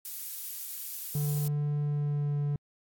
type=noise; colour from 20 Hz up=violet; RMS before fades=-37 dBFS; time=0.05-1.48 s; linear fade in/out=2 ms
type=tone with pitch glide; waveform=triangle; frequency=146.83 to 144.98 Hz; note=D3 to D3; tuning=0 to -22 cents; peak=-25 dBFS; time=1.15-2.56 s; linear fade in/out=2 ms; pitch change=-22 cents; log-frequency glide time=1.81-2.4 s
effects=AAC 64 kbps